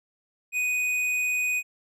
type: tone with tanh clipping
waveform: sine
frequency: 2489 Hz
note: D#7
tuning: in tune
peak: -25 dBFS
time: 0.52-1.63 s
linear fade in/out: 50 ms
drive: 11 dB
effects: none